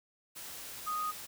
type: tone in noise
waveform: sine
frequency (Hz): 1243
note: D#6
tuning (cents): -2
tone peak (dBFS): -32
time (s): 0.86-1.12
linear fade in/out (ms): 20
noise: white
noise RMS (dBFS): -45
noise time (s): 0.35-1.27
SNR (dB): +10
effects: none